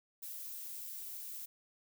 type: noise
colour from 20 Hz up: violet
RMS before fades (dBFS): -45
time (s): 0.22-1.46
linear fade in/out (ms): 10
effects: none